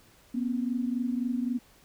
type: tone pair together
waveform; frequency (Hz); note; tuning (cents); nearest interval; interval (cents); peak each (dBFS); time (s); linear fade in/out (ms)
sine; 240.9 / 264.7; B3 / C4; -43 / +20; major second; 163; -28 / -32; 0.34-1.59; 10
effects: pink hiss -59 dBFS RMS until 1.84 s